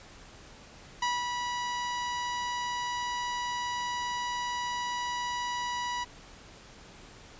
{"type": "tone with ADSR envelope", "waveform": "sawtooth", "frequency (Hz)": 975, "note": "B5", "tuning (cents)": -23, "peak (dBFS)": -22, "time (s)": [1.02, 6.05], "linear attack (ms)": 6, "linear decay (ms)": 200, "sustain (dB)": -5, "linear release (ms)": 21, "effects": ["pink hiss -51 dBFS RMS until 7.39 s", "resampled to 16000 Hz"]}